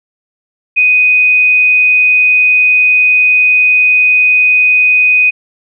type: tone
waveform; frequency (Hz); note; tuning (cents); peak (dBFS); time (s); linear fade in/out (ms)
sine; 2495; D#7; +4; -5; 0.76-5.31; 20
effects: none